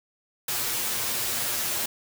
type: noise with comb filter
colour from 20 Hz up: white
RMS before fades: -28 dBFS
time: 0.48-1.86 s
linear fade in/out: 5 ms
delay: 8.5 ms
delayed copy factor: +0.95
effects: none